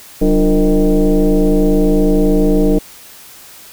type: tone with frequency modulation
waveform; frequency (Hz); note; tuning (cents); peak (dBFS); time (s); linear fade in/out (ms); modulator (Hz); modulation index
sine; 135.7; C#3; -36; -8; 0.21-2.79; 10; 162; 2.3
effects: white hiss -38 dBFS RMS until 3.72 s